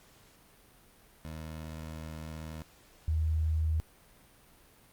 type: tone pair in turn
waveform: 20% pulse / sine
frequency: 79 / 79 Hz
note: D#2 / D#2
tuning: +27 / +27 cents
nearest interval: unison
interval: 0 cents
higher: neither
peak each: -35 / -26 dBFS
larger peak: second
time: 1.25-2.62 / 3.08-3.8 s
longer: first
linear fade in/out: 0 ms
effects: pink hiss -60 dBFS RMS until 4.92 s + Opus 48 kbps